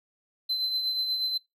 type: tone with tremolo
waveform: triangle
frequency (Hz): 4063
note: B7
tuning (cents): +48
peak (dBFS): -23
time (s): 0.49-1.38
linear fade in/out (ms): 10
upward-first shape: triangle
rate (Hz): 8.3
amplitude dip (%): 50
effects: noise-tail reverb RT60 0.2 s tail -24 dB re dry